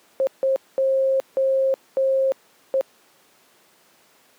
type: tone bursts at uneven times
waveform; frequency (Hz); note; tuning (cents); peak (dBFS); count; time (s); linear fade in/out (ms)
sine; 534; C5; +35; -16; 6; 0.2-0.27 / 0.43-0.56 / 0.78-1.2 / 1.37-1.74 / 1.97-2.32 / 2.74-2.81; 0
effects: pink hiss -56 dBFS RMS until 4.38 s + high-pass 300 Hz 12 dB/octave